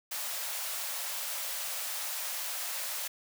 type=high-pass noise; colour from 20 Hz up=white; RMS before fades=-36 dBFS; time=0.11-3.08 s; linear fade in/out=10 ms; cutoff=510 Hz; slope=96 dB/octave; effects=none